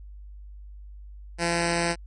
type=tone with notch filter; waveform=5% pulse; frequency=170.5 Hz; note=F3; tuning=41 cents flat; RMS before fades=-25 dBFS; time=1.38-1.96 s; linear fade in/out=50 ms; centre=1200 Hz; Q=1.9; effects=added 50 Hz sine -40 dBFS peak until 2.06 s + MP3 48 kbps